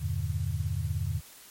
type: chord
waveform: sine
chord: E half-diminished seventh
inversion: none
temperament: just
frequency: 82.41 / 98.89 / 118.67 / 148.33 Hz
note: E2 / G2 / Bb2 / D3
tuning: 0 / +16 / +31 / +18 cents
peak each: -32 / -32 / -35 / -35 dBFS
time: 0-1.21 s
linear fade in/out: 20 ms
effects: white hiss -51 dBFS RMS until 1.5 s + MP3 64 kbps